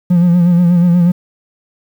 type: tone with vibrato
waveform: triangle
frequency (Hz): 174.61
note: F3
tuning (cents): 0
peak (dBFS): -4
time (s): 0.1-1.12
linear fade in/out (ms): 10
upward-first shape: sine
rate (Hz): 8.3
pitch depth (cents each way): 48
effects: tanh soft clip ceiling 0 dBFS + 7-bit